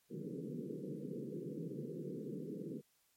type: band-pass noise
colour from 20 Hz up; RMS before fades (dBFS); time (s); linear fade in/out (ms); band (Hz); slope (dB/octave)
pink; -44; 0.09-2.82; 50; 140 to 490; 96
effects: white hiss -75 dBFS RMS until 3.16 s + MP3 64 kbps

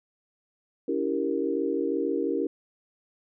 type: chord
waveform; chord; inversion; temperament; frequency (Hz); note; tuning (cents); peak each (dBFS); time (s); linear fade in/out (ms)
sine; C# diminished seventh; none; equal with one note detuned; 283.5 / 329.6 / 392 / 466.2; C#4 / E4 / G4 / Bb4; +39 / 0 / 0 / 0; -30; 0.88-2.47; 5
effects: none

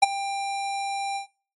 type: tone with ADSR envelope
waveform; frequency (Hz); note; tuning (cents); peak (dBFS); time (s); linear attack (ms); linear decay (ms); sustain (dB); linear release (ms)
square; 793; G5; +20; -10; 0.02-1.27; 12; 18; -17; 110
effects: noise-tail reverb RT60 0.4 s tail -22 dB re dry + MP3 48 kbps

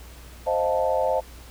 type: chord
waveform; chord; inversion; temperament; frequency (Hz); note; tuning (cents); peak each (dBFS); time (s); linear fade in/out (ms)
sine; F dominant seventh; second; equal; 523.3 / 622.3 / 698.5 / 880; C5 / Eb5 / F5 / A5; 0 / 0 / 0 / 0; -24 / -25 / -28 / -27; 0.46-1.21; 20
effects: added 60 Hz sine -43 dBFS peak until 1.5 s + pink hiss -48 dBFS RMS until 1.5 s

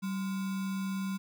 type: tone with sample-and-hold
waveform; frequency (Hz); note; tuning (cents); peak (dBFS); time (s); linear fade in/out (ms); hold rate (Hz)
sine; 192.2; G3; -34; -31; 0.02-1.18; 20; 1225
effects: none

